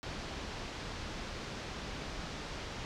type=low-pass noise; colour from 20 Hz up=pink; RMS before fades=-42 dBFS; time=0.03-2.85 s; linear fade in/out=0 ms; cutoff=5800 Hz; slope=24 dB/octave; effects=none